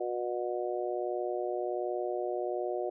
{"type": "harmonic tone", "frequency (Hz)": 121.4, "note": "B2", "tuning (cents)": -29, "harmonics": [3, 4, 5, 6], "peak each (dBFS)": [-34, -38, -36, -38], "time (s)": [0, 2.9], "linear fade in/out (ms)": 10, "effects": []}